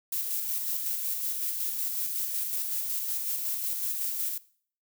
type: noise with tremolo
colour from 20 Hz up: violet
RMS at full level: -30 dBFS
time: 0.12-4.38 s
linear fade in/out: 5 ms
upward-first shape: square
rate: 5.4 Hz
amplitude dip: 30%
effects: noise-tail reverb RT60 0.5 s tail -19 dB re dry